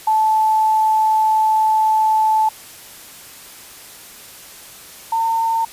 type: tone pair in turn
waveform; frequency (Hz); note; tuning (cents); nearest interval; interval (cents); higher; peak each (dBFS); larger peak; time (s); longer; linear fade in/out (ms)
sine; 872 / 905.8; A5 / A#5; -16 / -50; minor second; 66; second; -12 / -15; first; 0.07-2.49 / 5.12-5.65; first; 5
effects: white hiss -39 dBFS RMS until 5.72 s + resampled to 32000 Hz